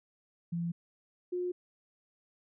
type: tone pair in turn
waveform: sine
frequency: 170.2 / 358.5 Hz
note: F3 / F4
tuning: -44 / +45 cents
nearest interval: octave + minor second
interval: 1289 cents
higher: second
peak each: -31 / -31 dBFS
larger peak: neither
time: 0.52-0.72 / 1.32-1.52 s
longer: neither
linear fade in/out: 10 ms
effects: none